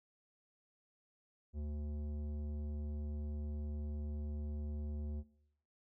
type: tone with tanh clipping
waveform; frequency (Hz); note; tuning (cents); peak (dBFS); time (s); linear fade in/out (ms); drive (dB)
triangle; 74.2; D2; +18; -40; 1.53-5.24; 50; 17
effects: noise-tail reverb RT60 0.8 s tail -21 dB re dry